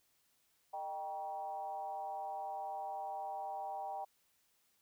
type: tone with frequency modulation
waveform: sine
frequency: 784 Hz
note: G5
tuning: in tune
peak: -39 dBFS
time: 0.73-4.05 s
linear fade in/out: 10 ms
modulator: 170 Hz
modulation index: 0.78
effects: white hiss -75 dBFS RMS until 4.81 s